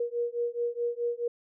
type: beating tone pair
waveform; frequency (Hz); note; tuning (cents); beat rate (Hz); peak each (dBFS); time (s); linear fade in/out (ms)
sine; 473.5 / 478.2; A#4 / A#4; +27 / +44; 4.7; -31; 0-1.28; 5
effects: none